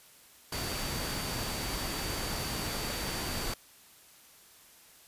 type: tone in noise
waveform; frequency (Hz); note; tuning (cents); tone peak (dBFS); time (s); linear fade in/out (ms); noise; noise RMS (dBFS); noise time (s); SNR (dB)
sine; 4600; D8; -37; -42; 0.52-3.54; 5; pink; -35; 0.52-3.54; -10
effects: white hiss -57 dBFS RMS until 5.07 s + resampled to 32000 Hz